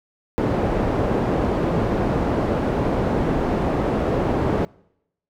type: low-pass noise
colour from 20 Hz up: white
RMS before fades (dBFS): -21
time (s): 0.38-4.65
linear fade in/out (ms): 0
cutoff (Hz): 500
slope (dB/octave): 12
effects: noise-tail reverb RT60 0.8 s tail -25 dB re dry